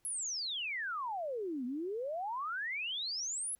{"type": "exponential two-way sweep", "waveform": "sine", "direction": "down then up", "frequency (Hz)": [11175, 237.8, 11175], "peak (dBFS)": -35, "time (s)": [0.05, 3.55], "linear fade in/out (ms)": 0, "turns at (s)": 1.65, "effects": ["pink hiss -75 dBFS RMS until 3.59 s"]}